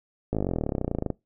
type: slowing click train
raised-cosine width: 2 ms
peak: -13 dBFS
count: 29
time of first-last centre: 0.33-1.103 s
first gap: 18 ms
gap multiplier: 1.03
effects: noise-tail reverb RT60 0.2 s tail -23 dB re dry